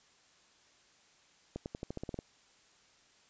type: accelerating click train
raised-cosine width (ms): 2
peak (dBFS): -25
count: 10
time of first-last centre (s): 1.56-2.189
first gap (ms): 99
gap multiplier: 0.91
effects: white hiss -65 dBFS RMS until 3.29 s + resampled to 16000 Hz